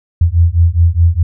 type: beating tone pair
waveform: sine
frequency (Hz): 82.41 / 87.21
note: E2 / F2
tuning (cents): 0 / -2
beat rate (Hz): 4.8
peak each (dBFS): -10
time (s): 0.21-1.23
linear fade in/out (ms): 5
effects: none